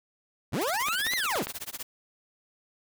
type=linear two-way sweep; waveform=25% pulse; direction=up then down; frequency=60 to 2093 to 60 Hz; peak=-23 dBFS; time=0.52-1.44 s; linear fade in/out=20 ms; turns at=1.15 s
type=noise with tremolo; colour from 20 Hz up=white; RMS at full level=-35 dBFS; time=0.61-1.83 s; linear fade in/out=5 ms; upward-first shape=sine; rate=16 Hz; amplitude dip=100%
type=clicks; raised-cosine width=0.3 ms; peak=-16 dBFS; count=5; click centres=0.885 / 1.067 / 1.136 / 1.357 / 1.47 s
effects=none